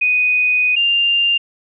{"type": "tone pair in turn", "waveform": "sine", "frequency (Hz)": [2489, 2794], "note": ["D#7", "F7"], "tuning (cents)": [0, 0], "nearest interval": "major second", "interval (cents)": 200, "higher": "second", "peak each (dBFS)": -12, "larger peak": "neither", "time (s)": [[0.01, 0.76], [0.76, 1.38]], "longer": "first", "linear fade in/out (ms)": 10, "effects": []}